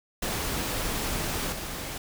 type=noise with level steps; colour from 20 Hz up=pink; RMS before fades=-30 / -35 dBFS; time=0.22-1.98 s; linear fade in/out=5 ms; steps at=1.52 s; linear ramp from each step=5 ms; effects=none